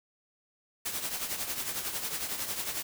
white noise with tremolo, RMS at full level -32 dBFS, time 0.85-2.83 s, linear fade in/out 10 ms, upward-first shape triangle, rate 11 Hz, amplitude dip 65%, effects none

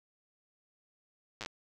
slowing click train, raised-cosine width 0.2 ms, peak -22 dBFS, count 6, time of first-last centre 1.41-1.461 s, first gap 8 ms, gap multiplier 1.12, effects none

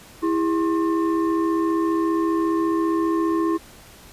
sine tone with frequency modulation, 329.6 Hz, E4, in tune, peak -18 dBFS, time 0.22-3.58 s, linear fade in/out 20 ms, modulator 734 Hz, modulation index 0.73, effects pink hiss -46 dBFS RMS until 4.12 s + resampled to 32000 Hz

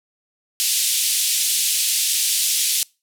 white band-pass noise, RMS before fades -20 dBFS, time 0.6-2.83 s, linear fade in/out 0 ms, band 2800 to 12000 Hz, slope 24 dB/octave, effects noise-tail reverb RT60 0.3 s tail -26 dB re dry

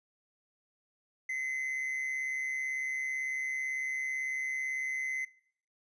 triangle tone with amplitude modulation, 2049 Hz, C7, 37 cents flat, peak -28 dBFS, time 1.29-5.25 s, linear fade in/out 5 ms, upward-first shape sine, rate 138 Hz, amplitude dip 50%, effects noise-tail reverb RT60 0.6 s tail -20 dB re dry + resampled to 22050 Hz

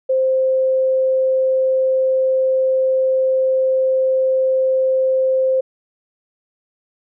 sine tone, 523.3 Hz, C5, in tune, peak -13 dBFS, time 0.09-5.61 s, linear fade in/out 10 ms, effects none

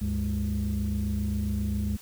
sine tone cluster, 70.5 / 97.9 / 206.3 Hz, C#2 / G2 / G#3, +30 / -2 / -11 cents, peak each -28 / -30 / -28 dBFS, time 0.01-1.97 s, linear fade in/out 10 ms, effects tanh soft clip ceiling -21 dBFS + white hiss -50 dBFS RMS until 2.01 s

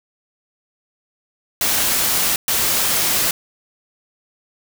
white noise bursts at uneven times, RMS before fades -18 dBFS, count 2, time 1.61-2.36 / 2.48-3.31 s, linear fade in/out 2 ms, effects none

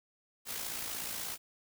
white noise with amplitude modulation, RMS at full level -37 dBFS, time 0.45-1.38 s, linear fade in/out 50 ms, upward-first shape sine, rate 56.5 Hz, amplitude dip 45%, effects none

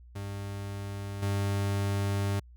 40% pulse tone with level steps, 100 Hz, G2, 35 cents sharp, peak -34 / -26 dBFS, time 0.15-2.4 s, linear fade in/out 10 ms, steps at 1.22 s, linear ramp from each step 10 ms, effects added 60 Hz sine -49 dBFS peak until 2.56 s

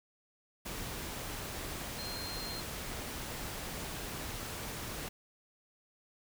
sine tone in noise, 4186 Hz, C8, in tune, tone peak -42 dBFS, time 1.98-2.61 s, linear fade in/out 10 ms, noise pink, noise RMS -41 dBFS, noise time 0.65-5.09 s, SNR -4 dB, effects none

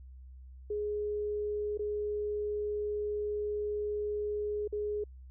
sine tone with dropouts, 417.5 Hz, G#4, 9 cents sharp, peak -31 dBFS, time 0.7-5.04 s, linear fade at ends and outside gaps 5 ms, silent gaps 1.775-1.792 / 4.677-4.725 s, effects added 64 Hz sine -47 dBFS peak until 5.3 s

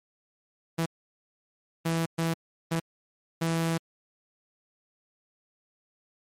sawtooth tone bursts at uneven times, 164.81 Hz, E3, in tune, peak -21 dBFS, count 5, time 0.78-0.86 / 1.85-2.06 / 2.18-2.34 / 2.71-2.8 / 3.41-3.78 s, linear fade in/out 10 ms, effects MP3 64 kbps

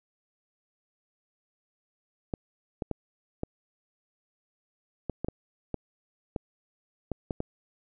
clicks, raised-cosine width 2 ms, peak -17 dBFS, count 12, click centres 2.338 / 2.822 / 2.913 / 3.434 / 5.097 / 5.246 / 5.285 / 5.743 / 6.362 / 7.117 / 7.308 / 7.404 s, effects none

